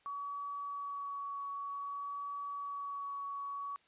sine tone with vibrato, 1131 Hz, C#6, 34 cents sharp, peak -38 dBFS, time 0.06-3.76 s, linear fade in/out 0 ms, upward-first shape sine, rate 0.54 Hz, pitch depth 11 cents each way, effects white hiss -69 dBFS RMS until 3.87 s + resampled to 8000 Hz

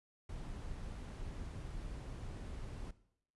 brown noise, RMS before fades -45 dBFS, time 0.29-2.91 s, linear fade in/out 5 ms, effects noise-tail reverb RT60 0.7 s tail -17 dB re dry + resampled to 24000 Hz

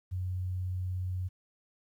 sine tone, 91.7 Hz, F#2, 15 cents flat, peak -31 dBFS, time 0.11-1.29 s, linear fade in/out 20 ms, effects 11-bit

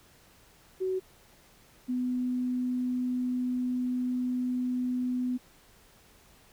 sine tone pair in turn, 375 / 250.3 Hz, F#4 / B3, +23 / +23 cents, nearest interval perfect fifth, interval 700 cents, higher first, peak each -27 / -27 dBFS, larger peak neither, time 0.8-1 / 1.88-5.38 s, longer second, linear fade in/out 20 ms, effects pink hiss -59 dBFS RMS until 6.52 s

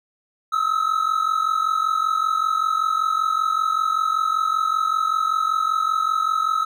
triangle tone pair together, 1273.3 / 1318.5 Hz, D#6 / E6, +40 / 0 cents, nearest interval minor second, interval 60 cents, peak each -19 / -20 dBFS, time 0.52-6.65 s, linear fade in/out 10 ms, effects none

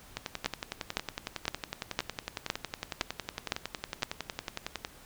two click trains, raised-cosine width 0.2 ms, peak -16 / -10 dBFS, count 52 / 8, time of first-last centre 0.17-4.849 / 0.46-4.031 s, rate 10.9 / 1.96 Hz, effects pink hiss -54 dBFS RMS until 5.05 s

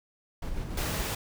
brown noise with tremolo, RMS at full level -32 dBFS, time 0.42-1.03 s, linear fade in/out 5 ms, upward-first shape square, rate 7 Hz, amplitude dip 30%
pink noise, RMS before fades -33 dBFS, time 0.77-1.15 s, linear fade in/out 5 ms
effects none

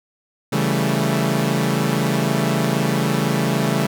sawtooth chord, A dominant seventh, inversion first, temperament equal, 138.59 / 164.81 / 196 / 220 Hz, C#3 / E3 / G3 / A3, 0 / 0 / 0 / 0 cents, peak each -18 / -19 / -20 / -19 dBFS, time 0.52-3.87 s, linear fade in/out 10 ms, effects none

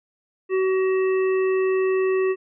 harmonic tone, 377.7 Hz, F#4, 36 cents sharp, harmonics 1 / 3 / 5 / 7, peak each -18 / -33 / -34 / -36 dBFS, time 0.49-2.36 s, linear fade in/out 50 ms, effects none

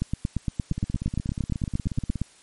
two click trains, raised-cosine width 5 ms, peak -12 / -17 dBFS, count 20 / 25, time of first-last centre 0.02-2.217 / 0.72-2.157 s, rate 8.65 / 16.7 Hz, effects white hiss -54 dBFS RMS until 2.42 s + MP3 48 kbps

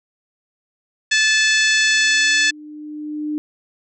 harmonic tone, 870 Hz, A5, 20 cents flat, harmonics 2 / 3 / 4 / 5 / 6 / 7 / 8 / 9, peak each -16 / -20 / -22 / -24 / -26 / -27 / -28 / -29 dBFS, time 1.11-2.51 s, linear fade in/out 10 ms
sine tone with exponential growth, 301.1 Hz, D4, 43 cents sharp, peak -19 dBFS, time 1.4-3.38 s, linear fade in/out 0 ms, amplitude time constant 430 ms
effects none

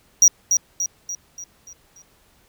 triangle tone with echo, 5760 Hz, F#8, 47 cents flat, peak -7 dBFS, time 0.22-0.28 s, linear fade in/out 2 ms, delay 290 ms, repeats 6, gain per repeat -6 dB, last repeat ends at 2.02 s, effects pink hiss -58 dBFS RMS until 2.48 s

